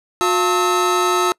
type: tone cluster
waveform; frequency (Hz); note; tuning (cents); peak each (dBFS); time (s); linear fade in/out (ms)
square; 361.1 / 693 / 892 / 1294; F#4 / F5 / A5 / E6; -42 / -14 / +23 / -32; -19 / -27 / -24 / -19; 0.21-1.32; 0
effects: noise-tail reverb RT60 0.1 s tail -25 dB re dry + low-pass 11000 Hz 12 dB/octave